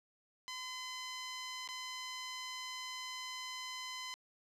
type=tone with dropouts; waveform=10% pulse; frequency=1020 Hz; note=C6; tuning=44 cents flat; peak=-33 dBFS; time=0.48-4.14 s; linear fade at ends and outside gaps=0 ms; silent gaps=1.676-1.688 s; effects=low-pass 9000 Hz 12 dB/octave + 12-bit

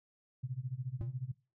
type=tone with tremolo; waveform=sine; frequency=128.2 Hz; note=C3; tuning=35 cents flat; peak=-33 dBFS; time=0.43-1.32 s; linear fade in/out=10 ms; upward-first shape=sine; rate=14 Hz; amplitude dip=95%
type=tone with exponential decay; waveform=triangle; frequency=115.3 Hz; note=A#2; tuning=19 cents flat; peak=-26 dBFS; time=1.01-1.17 s; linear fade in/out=0 ms; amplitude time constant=33 ms
effects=noise-tail reverb RT60 0.3 s tail -21 dB re dry

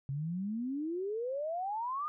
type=exponential sweep; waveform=sine; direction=up; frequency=133.2 to 1244.5 Hz; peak=-33 dBFS; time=0.09-2.08 s; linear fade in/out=0 ms; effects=none

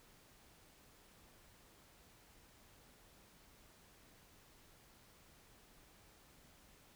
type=silence; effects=pink hiss -65 dBFS RMS until 6.95 s

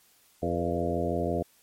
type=harmonic tone with a mistuned harmonic; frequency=85.9 Hz; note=F2; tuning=28 cents flat; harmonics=1 / 2 / 3 / 4 / 5 / 6 / 7 / 8; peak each=-34 / -34 / -34 / -34 / -34 / -34 / -34 / -34 dBFS; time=0.42-1.43 s; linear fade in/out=10 ms; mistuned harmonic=6; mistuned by=-45 cents; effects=white hiss -62 dBFS RMS until 1.62 s + MP3 64 kbps

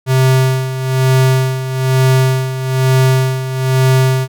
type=tone with tremolo; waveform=square; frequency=130.81 Hz; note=C3; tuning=in tune; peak=-8 dBFS; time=0.06-4.28 s; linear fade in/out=50 ms; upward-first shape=sine; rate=1.1 Hz; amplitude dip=70%; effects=none

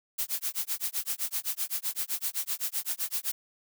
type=noise with tremolo; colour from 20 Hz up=blue; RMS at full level=-29 dBFS; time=0.18-3.32 s; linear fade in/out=10 ms; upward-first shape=sine; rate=7.8 Hz; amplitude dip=100%; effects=none

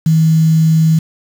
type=tone with quantisation; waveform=sine; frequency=160 Hz; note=D#3; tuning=49 cents sharp; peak=-7 dBFS; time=0.06-0.99 s; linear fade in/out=5 ms; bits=5; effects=none

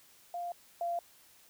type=tone pair in turn; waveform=sine; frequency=698.5 / 688.9 Hz; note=F5 / F5; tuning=0 / -24 cents; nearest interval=unison; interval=24 cents; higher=first; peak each=-35 / -31 dBFS; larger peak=second; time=0.34-0.52 / 0.81-0.99 s; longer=neither; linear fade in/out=2 ms; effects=white hiss -61 dBFS RMS until 1.49 s

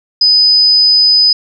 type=tone; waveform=sine; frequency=5000 Hz; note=D#8; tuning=8 cents sharp; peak=-5 dBFS; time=0.21-1.33 s; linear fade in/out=5 ms; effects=none

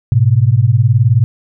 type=beating tone pair; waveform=sine; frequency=107 / 126 Hz; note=A2 / B2; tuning=-48 / +35 cents; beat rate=19 Hz; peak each=-10 dBFS; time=0.12-1.24 s; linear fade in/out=0 ms; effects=none

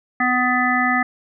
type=harmonic tone; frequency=250 Hz; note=B3; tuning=21 cents sharp; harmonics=1 / 3 / 5 / 7 / 8; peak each=-22 / -22 / -22 / -22 / -22 dBFS; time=0.2-1.03 s; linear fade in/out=5 ms; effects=none

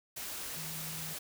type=tone in noise; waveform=sine; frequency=158.4 Hz; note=D#3; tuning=31 cents sharp; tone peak=-45 dBFS; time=0.56-1.14 s; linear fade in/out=10 ms; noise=white; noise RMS=-41 dBFS; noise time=0.16-1.19 s; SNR=-7 dB; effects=none

